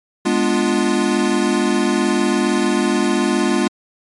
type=chord; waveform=square; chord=G# diminished seventh; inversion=none; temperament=equal; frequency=207.7 / 246.9 / 293.7 / 349.2 Hz; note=G#3 / B3 / D4 / F4; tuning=0 / 0 / 0 / 0 cents; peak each=-21 / -21 / -22 / -20 dBFS; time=0.25-3.68 s; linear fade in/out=10 ms; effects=MP3 48 kbps